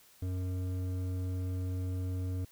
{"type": "tone with hard clipping", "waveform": "sine", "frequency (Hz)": 91.9, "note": "F#2", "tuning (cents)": -11, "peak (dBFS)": -34, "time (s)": [0.22, 2.45], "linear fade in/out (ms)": 5, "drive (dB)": 10, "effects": ["white hiss -61 dBFS RMS until 2.51 s"]}